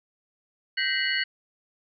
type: tone cluster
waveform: sine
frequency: 1554 / 1894 / 2043 / 2929 / 4395 Hz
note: G6 / A#6 / C7 / F#7 / C#8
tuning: -16 / +27 / -42 / -18 / -16 cents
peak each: -30 dBFS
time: 0.77-1.24 s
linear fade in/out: 10 ms
effects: none